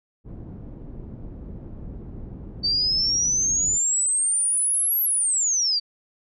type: low-pass noise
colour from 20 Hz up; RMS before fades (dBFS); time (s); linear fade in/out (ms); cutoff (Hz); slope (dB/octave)
pink; -37; 0.24-3.79; 50; 300; 12
type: exponential two-way sweep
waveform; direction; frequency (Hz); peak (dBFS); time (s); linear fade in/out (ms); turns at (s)
sine; up then down; 4579 to 11780 to 4579; -19; 2.63-5.8; 20; 5.02
effects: none